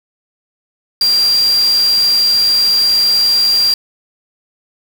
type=tone in noise; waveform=sine; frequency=4749 Hz; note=D8; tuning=18 cents sharp; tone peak=-9 dBFS; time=1.01-3.74 s; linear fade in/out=2 ms; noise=white; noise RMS=-25 dBFS; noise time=1.01-3.74 s; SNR=+13 dB; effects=none